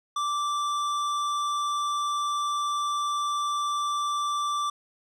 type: tone with hard clipping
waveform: sine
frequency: 1171 Hz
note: D6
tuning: 5 cents flat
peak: -27 dBFS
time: 0.16-4.7 s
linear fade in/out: 5 ms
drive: 12 dB
effects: none